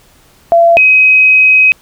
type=tone pair in turn; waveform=sine; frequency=678 / 2530 Hz; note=E5 / D#7; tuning=+49 / +28 cents; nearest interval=octave + major seventh; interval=2279 cents; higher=second; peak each=-3 dBFS; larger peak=neither; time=0.52-0.77 / 0.77-1.72 s; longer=second; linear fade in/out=0 ms; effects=pink hiss -46 dBFS RMS until 1.81 s